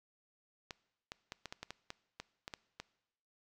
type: clicks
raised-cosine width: 0.2 ms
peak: -25 dBFS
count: 12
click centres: 0.708 / 1.119 / 1.321 / 1.457 / 1.525 / 1.63 / 1.706 / 1.904 / 2.2 / 2.479 / 2.538 / 2.8 s
effects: noise-tail reverb RT60 0.9 s tail -21 dB re dry